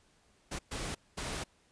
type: noise bursts at uneven times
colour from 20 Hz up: pink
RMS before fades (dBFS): -38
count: 3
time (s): 0.51-0.59 / 0.71-0.95 / 1.17-1.44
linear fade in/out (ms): 10
effects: pink hiss -68 dBFS RMS until 1.71 s + resampled to 22050 Hz